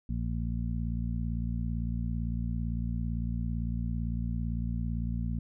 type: harmonic tone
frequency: 57.8 Hz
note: A#1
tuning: 14 cents flat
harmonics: 1 / 2 / 3 / 4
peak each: -32 / -35 / -37 / -38 dBFS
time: 0.09-5.39 s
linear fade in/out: 5 ms
effects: none